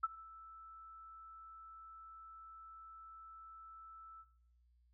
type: tone with ADSR envelope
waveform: sine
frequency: 1318.5 Hz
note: E6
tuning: in tune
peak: -29 dBFS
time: 0.03-4.25 s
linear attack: 11 ms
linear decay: 29 ms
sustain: -24 dB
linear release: 48 ms
effects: noise-tail reverb RT60 0.6 s tail -17 dB re dry + added 60 Hz sine -68 dBFS peak until 4.93 s